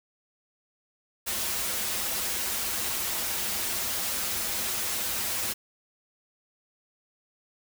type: noise with comb filter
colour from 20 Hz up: white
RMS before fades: -30 dBFS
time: 1.26-5.54 s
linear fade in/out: 20 ms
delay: 6.9 ms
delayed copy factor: -0.8
effects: none